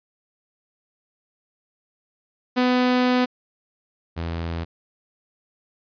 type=tone pair in turn; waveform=sawtooth; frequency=250.3 / 83.53 Hz; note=B3 / E2; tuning=+23 / +23 cents; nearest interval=octave + perfect fifth; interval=1900 cents; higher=first; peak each=-13 / -22 dBFS; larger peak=first; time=2.56-3.26 / 4.16-4.65 s; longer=first; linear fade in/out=20 ms; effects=resampled to 11025 Hz